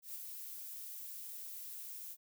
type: noise with ADSR envelope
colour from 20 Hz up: violet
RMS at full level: -43 dBFS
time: 0.02-2.17 s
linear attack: 130 ms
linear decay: 11 ms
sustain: -4 dB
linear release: 53 ms
effects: none